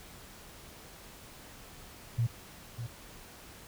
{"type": "tone with echo", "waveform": "sine", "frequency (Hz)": 117.2, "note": "A#2", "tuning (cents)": 10, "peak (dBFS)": -25, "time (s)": [2.18, 2.27], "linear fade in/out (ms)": 10, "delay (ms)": 600, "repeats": 1, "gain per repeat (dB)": -10, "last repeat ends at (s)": 2.87, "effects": ["pink hiss -51 dBFS RMS until 3.67 s"]}